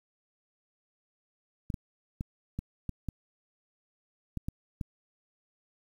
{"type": "clicks", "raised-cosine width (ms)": 5, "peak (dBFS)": -21, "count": 9, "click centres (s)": [1.702, 1.742, 2.209, 2.59, 2.893, 3.087, 4.373, 4.485, 4.812], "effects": ["9-bit"]}